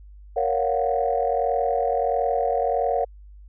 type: chord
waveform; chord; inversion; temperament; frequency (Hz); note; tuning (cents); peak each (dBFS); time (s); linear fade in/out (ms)
sine; Gb major seventh; first; equal with one note detuned; 466.2 / 556 / 698.5 / 740; Bb4 / Db5 / F5 / Gb5; 0 / +5 / 0 / 0; -25; 0.36-3.05; 10
effects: tanh soft clip ceiling -10 dBFS + added 50 Hz sine -42 dBFS peak until 3.48 s